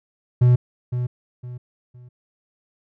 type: tone with echo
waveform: triangle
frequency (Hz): 123.47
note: B2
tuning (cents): 0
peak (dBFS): -9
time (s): 0.41-0.56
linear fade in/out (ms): 10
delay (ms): 510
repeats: 3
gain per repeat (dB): -10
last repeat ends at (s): 2.09
effects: none